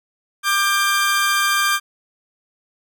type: tone pair together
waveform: sawtooth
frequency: 1188.2 / 1589 Hz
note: D6 / G6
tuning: +20 / +23 cents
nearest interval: perfect fourth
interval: 503 cents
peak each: -15 dBFS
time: 0.43-1.8 s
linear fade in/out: 50 ms
effects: none